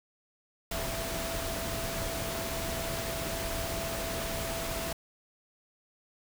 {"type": "tone in noise", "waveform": "sine", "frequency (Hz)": 664, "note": "E5", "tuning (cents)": 12, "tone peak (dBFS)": -38, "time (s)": [0.71, 4.93], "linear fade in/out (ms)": 5, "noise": "pink", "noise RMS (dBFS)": -35, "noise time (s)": [0.71, 4.93], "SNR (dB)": -6, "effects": []}